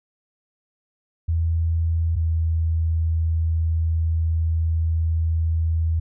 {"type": "tone pair in turn", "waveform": "sine", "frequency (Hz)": [82.41, 81.42], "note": ["E2", "E2"], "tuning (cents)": [0, -21], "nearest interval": "unison", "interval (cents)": 21, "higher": "first", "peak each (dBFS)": -18, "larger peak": "neither", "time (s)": [[1.28, 2.16], [2.16, 6]], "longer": "second", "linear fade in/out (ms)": 10, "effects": []}